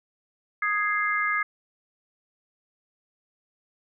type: chord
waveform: sine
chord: Ab major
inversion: second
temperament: equal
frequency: 1244.5 / 1661.2 / 2093 Hz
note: Eb6 / Ab6 / C7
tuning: 0 / 0 / 0 cents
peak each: -27 dBFS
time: 0.62-1.43 s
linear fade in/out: 5 ms
effects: none